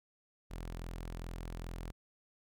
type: tone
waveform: sawtooth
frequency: 42.43 Hz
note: F1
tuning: 49 cents flat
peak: -37 dBFS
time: 0.5-1.92 s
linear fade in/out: 20 ms
effects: none